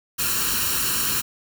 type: noise with comb filter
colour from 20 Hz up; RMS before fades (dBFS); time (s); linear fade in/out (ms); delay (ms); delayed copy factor
white; -23; 0.18-1.22; 20; 0.71; +0.75
effects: none